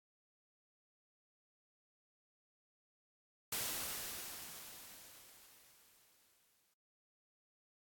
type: noise with exponential decay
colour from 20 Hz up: white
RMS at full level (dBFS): -38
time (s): 3.52-6.74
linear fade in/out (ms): 5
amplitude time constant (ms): 700
effects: AAC 64 kbps